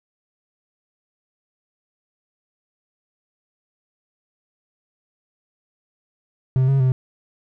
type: tone with pitch steps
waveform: triangle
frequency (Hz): 130.3 / 136.2 / 129.4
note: C3 / C#3 / C3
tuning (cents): -7 / -30 / -19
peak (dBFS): -12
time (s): 6.56-6.92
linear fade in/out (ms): 0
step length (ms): 120
effects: none